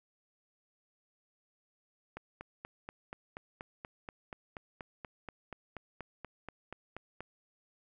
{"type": "click train", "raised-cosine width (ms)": 0.5, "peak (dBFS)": -27, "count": 22, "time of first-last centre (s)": [2.17, 7.206], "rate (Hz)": 4.17, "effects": []}